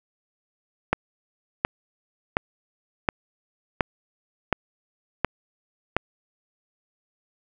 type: click train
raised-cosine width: 0.5 ms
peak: -4 dBFS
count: 8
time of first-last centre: 0.93-5.966 s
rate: 1.39 Hz
effects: none